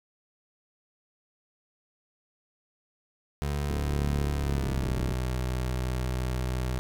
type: tone with pitch glide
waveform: 25% pulse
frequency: 71.9 to 62.96 Hz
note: D2 to B1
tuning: -36 to +34 cents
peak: -24 dBFS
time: 3.42-6.79 s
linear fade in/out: 0 ms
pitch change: -230 cents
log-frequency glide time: 4.35-4.93 s
type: click train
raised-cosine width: 3 ms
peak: -20 dBFS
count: 51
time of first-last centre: 3.71-5.114 s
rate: 35.6 Hz
effects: none